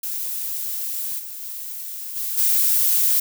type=noise with level steps; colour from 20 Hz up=violet; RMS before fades=-27 / -34 / -32 / -26 / -18 dBFS; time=0.03-3.2 s; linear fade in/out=5 ms; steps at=1.18 / 1.4 / 2.15 / 2.37 s; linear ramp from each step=20 ms; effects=none